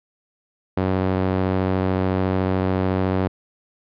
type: tone with band-pass filter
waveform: sawtooth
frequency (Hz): 93.8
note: F#2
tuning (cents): +24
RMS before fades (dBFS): -21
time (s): 0.77-3.28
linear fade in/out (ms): 5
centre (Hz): 430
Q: 0.54
effects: resampled to 11025 Hz